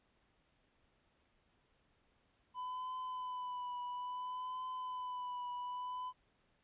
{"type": "tone with vibrato", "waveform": "triangle", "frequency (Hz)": 1000, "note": "B5", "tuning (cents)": 21, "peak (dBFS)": -38, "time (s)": [2.54, 6.13], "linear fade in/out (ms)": 50, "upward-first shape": "triangle", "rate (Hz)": 0.59, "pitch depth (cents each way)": 34, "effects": ["pink hiss -75 dBFS RMS until 6.63 s", "resampled to 8000 Hz"]}